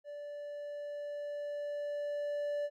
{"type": "tone with level ramp", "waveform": "triangle", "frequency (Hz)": 583, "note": "D5", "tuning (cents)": -13, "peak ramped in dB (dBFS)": [-40, -30], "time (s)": [0.04, 2.7], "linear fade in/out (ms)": 50, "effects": []}